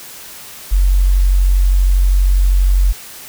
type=tone; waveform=sine; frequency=46.25 Hz; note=F#1; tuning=in tune; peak=-8 dBFS; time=0.71-2.93 s; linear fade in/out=20 ms; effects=white hiss -34 dBFS RMS until 3.28 s